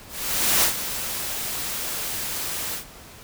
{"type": "noise with ADSR envelope", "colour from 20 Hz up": "white", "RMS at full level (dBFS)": -18, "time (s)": [0.08, 2.85], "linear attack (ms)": 550, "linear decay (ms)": 98, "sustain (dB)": -11, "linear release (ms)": 110, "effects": ["pink hiss -44 dBFS RMS until 3.23 s"]}